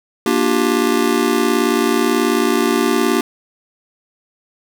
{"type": "chord", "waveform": "square", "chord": "G minor seventh", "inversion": "first", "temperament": "just", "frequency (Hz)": [235.2, 294, 352.8, 392], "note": ["Bb3", "D4", "F4", "G4"], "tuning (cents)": [16, 2, 18, 0], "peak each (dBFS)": -20, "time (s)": [0.26, 3.21], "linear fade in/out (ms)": 2, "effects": []}